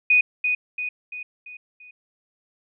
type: tone with echo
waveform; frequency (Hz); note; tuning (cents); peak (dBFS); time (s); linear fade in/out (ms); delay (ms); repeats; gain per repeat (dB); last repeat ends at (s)
sine; 2482; D#7; -5; -13; 0.1-0.21; 5; 340; 5; -6; 1.91
effects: none

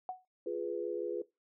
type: tone with exponential decay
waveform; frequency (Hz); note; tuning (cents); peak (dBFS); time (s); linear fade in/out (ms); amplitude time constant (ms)
sine; 740; F#5; 0; -32; 0.09-0.25; 1; 33
type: chord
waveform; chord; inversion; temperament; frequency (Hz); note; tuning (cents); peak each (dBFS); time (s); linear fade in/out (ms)
sine; F diminished; none; equal; 349.2 / 415.3 / 493.9; F4 / Ab4 / Cb5; 0 / 0 / 0; -38; 0.46-1.22; 5
effects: noise-tail reverb RT60 0.2 s tail -18 dB re dry

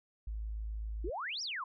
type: tone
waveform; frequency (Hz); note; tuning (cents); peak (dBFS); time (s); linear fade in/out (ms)
sine; 53.8; A1; -38; -36; 0.27-1.1; 5
type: exponential two-way sweep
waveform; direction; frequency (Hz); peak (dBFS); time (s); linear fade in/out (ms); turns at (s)
sine; up then down; 306.7 to 5840 to 970; -36; 1.04-1.64; 5; 1.42
effects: none

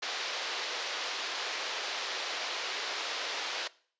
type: band-pass noise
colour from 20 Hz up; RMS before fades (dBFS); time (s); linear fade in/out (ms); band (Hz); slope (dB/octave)
white; -36; 0.02-3.68; 10; 400 to 4900; 24
effects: noise-tail reverb RT60 0.5 s tail -21 dB re dry + resampled to 16000 Hz

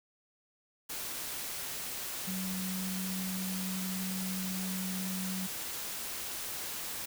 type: tone in noise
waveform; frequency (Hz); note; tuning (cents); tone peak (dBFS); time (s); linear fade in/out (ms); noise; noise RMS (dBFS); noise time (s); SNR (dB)
sine; 187.3; F#3; +21; -35; 2.27-5.47; 10; white; -39; 0.89-7.06; +1
effects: none

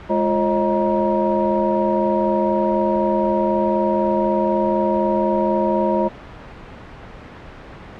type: tone cluster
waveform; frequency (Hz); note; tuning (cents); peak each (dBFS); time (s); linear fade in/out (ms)
sine; 208.7 / 349.1 / 541 / 625 / 946; G#3 / F4 / C#5 / D#5 / A#5; +9 / -1 / -42 / +8 / +25; -22; 0.09-6.09; 20
effects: pink hiss -37 dBFS RMS until 7.99 s + low-pass 2000 Hz 12 dB/octave

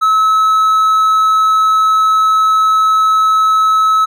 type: tone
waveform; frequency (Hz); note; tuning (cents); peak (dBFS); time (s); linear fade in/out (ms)
triangle; 1294; E6; -32; -6; 0.01-4.06; 20
effects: none

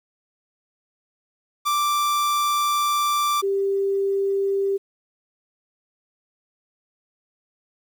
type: tone pair in turn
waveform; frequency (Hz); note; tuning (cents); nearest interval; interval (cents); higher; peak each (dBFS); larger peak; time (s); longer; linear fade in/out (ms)
45% pulse / sine; 1174.7 / 393.7; D6 / G4; 0 / +8; octave + perfect fifth; 1892; first; -19; neither; 1.65-3.42 / 3.42-4.78; first; 20
effects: 9-bit

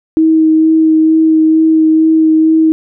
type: tone with vibrato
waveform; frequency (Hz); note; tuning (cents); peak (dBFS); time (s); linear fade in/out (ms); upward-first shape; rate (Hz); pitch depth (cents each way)
sine; 317.7; D#4; +36; -5; 0.17-2.72; 0; sine; 2.2; 12
effects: none

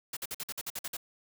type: noise bursts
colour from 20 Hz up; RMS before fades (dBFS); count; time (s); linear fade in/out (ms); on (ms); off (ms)
white; -37; 10; 0.13-0.969; 5; 38; 51
effects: none

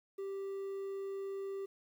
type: tone with quantisation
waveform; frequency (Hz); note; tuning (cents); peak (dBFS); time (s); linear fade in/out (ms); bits
triangle; 391.7; G4; -1; -36; 0.18-1.66; 10; 11
effects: none

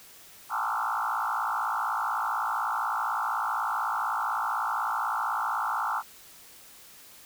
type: tone with frequency modulation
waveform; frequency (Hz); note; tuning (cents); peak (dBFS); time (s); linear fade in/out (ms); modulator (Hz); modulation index
sine; 1108.7; C#6; 0; -26; 0.49-6.03; 50; 55.9; 5.5
effects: white hiss -51 dBFS RMS until 7.25 s

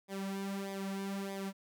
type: tone with flanger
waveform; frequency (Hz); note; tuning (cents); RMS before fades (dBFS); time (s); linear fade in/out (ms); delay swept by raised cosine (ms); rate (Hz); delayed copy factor
sawtooth; 195.7; G3; -3; -39; 0.08-1.53; 50; 0.7 to 3.6; 1.6; -0.75
effects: none

